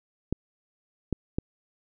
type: clicks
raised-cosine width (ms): 3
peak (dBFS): -13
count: 3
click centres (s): 0.326 / 1.127 / 1.385
effects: none